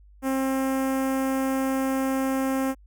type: tone with notch filter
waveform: sawtooth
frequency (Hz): 266.2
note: C4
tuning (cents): +30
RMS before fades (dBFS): -25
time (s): 0.22-2.75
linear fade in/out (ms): 50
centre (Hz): 4000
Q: 0.58
effects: added 50 Hz sine -49 dBFS peak until 2.86 s